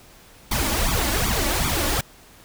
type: noise with flanger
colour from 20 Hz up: pink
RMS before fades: -22 dBFS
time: 0.51-2.01 s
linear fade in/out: 5 ms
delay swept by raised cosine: 0.85 to 3.55 ms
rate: 2.6 Hz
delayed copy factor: +0.95
effects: pink hiss -49 dBFS RMS until 2.44 s